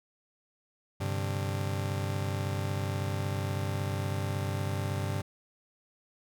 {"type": "chord", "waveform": "40% pulse", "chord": "G suspended fourth", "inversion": "none", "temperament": "just", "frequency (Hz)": [98, 130.67, 147], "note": ["G2", "C3", "D3"], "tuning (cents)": [0, -2, 2], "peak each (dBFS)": [-31, -36, -37], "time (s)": [1, 5.22], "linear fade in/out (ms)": 10, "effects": []}